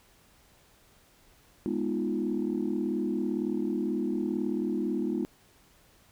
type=chord; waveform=sine; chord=F half-diminished seventh; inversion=first; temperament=equal; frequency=207.7 / 246.9 / 311.1 / 349.2 Hz; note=Ab3 / Cb4 / Eb4 / F4; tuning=0 / 0 / 0 / 0 cents; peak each=-32 dBFS; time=1.66-5.25 s; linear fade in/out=0 ms; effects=tanh soft clip ceiling -19 dBFS + pink hiss -61 dBFS RMS until 6.11 s